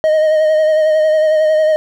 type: tone with vibrato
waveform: triangle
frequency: 622.3 Hz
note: D#5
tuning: in tune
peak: -7 dBFS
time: 0.04-1.76 s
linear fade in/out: 0 ms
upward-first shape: sine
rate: 11 Hz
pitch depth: 28 cents each way
effects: none